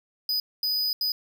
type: tone bursts at uneven times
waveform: square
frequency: 4978 Hz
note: D#8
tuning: in tune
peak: -24 dBFS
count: 3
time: 0.29-0.4 / 0.63-0.93 / 1.01-1.12 s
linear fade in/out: 2 ms
effects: none